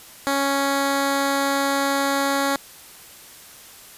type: tone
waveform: 10% pulse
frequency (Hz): 277.2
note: C#4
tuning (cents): 0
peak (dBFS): -11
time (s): 0.27-2.56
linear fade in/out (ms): 0
effects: white hiss -44 dBFS RMS until 3.97 s + resampled to 32000 Hz